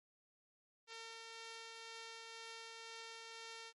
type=tone with tremolo; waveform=5% pulse; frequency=454.9 Hz; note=A#4; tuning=42 cents flat; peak=-37 dBFS; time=0.87-3.73 s; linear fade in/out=50 ms; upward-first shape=triangle; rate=2 Hz; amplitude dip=25%; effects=MP3 48 kbps